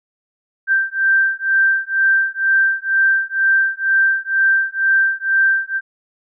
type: beating tone pair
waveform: sine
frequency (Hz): 1568 / 1570.1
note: G6 / G6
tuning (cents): 0 / +2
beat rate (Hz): 2.1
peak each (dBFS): -16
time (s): 0.67-5.81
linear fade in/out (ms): 50
effects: none